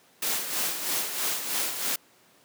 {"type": "noise with tremolo", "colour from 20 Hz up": "white", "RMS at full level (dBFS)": -27, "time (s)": [0.22, 1.96], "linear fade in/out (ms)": 5, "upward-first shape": "sine", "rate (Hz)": 3.1, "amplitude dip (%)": 55, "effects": ["pink hiss -59 dBFS RMS until 2.44 s", "high-pass 200 Hz 12 dB/octave"]}